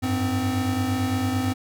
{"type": "tone cluster", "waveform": "square", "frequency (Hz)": [94.4, 103.3, 257.9], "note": ["F#2", "G#2", "C4"], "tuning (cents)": [35, -9, -25], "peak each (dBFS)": [-29, -29, -25], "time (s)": [0.02, 1.54], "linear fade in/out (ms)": 20, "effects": []}